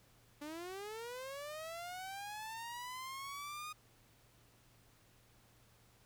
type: linear sweep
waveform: sawtooth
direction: up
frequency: 287.3 to 1241 Hz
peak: -40 dBFS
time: 0.41-3.73 s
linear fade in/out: 10 ms
effects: added 116 Hz sine -70 dBFS peak until 6.05 s + pink hiss -68 dBFS RMS until 6.05 s